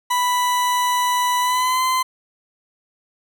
40% pulse tone with pitch glide, 987.8 to 1029.7 Hz, B5 to C6, 0 to -28 cents, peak -16 dBFS, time 0.1-2.03 s, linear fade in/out 10 ms, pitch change +72 cents, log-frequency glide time 1.4-1.82 s, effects none

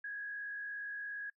sine tone with frequency modulation, 1661.2 Hz, G#6, in tune, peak -39 dBFS, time 0.04-1.3 s, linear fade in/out 5 ms, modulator 57.2 Hz, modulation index 0.56, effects noise-tail reverb RT60 0.1 s tail -22 dB re dry

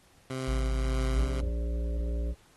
15% pulse tone with tremolo, 130.81 Hz, C3, in tune, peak -25 dBFS, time 0.3-1.41 s, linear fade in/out 2 ms, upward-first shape triangle, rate 1.7 Hz, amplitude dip 40%
triangle tone, 54 Hz, A1, 32 cents flat, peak -24 dBFS, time 0.47-1.29 s, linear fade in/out 20 ms
harmonic tone, 58.27 Hz, A#1, in tune, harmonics 1 / 3 / 5 / 7 / 9 / 10, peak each -28 / -43 / -44 / -45 / -47 / -47 dBFS, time 1.14-2.35 s, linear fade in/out 50 ms
effects pink hiss -62 dBFS RMS until 2.56 s + AAC 32 kbps

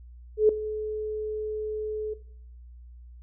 sine tone with ADSR envelope, 428.9 Hz, A4, 44 cents flat, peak -13 dBFS, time 0.37-2.14 s, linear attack 120 ms, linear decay 3 ms, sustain -16 dB, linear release 9 ms, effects noise-tail reverb RT60 0.6 s tail -17 dB re dry + added 60 Hz sine -44 dBFS peak until 3.22 s

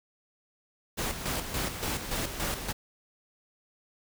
pink noise with tremolo, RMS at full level -31 dBFS, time 0.97-2.73 s, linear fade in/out 20 ms, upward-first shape square, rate 3.5 Hz, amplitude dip 55%, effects none

